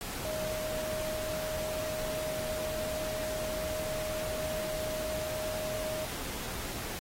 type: tone in noise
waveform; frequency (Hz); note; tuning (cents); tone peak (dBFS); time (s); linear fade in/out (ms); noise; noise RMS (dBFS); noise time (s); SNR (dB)
sine; 623; D#5; +2; -34; 0.25-6.05; 0; pink; -39; 0.01-6.99; +2
effects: AAC 48 kbps